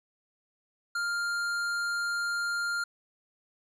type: tone with hard clipping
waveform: triangle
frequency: 1400 Hz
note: F6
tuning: 4 cents sharp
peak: -30 dBFS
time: 0.95-2.84 s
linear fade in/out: 5 ms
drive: 15 dB
effects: none